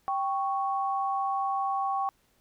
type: tone pair together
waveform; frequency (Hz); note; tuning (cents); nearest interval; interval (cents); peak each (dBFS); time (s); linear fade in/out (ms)
sine; 784 / 1108.7; G5 / C#6; 0 / 0; tritone; 600; -28 / -30; 0.08-2.09; 0
effects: pink hiss -68 dBFS RMS until 2.4 s